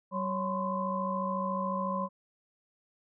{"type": "tone cluster", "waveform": "sine", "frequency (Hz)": [190.5, 554, 1016, 1070], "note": ["G3", "C#5", "B5", "C6"], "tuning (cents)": [-49, -1, 49, 38], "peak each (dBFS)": [-34, -36, -33, -39], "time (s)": [0.11, 2.09], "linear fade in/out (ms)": 50, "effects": []}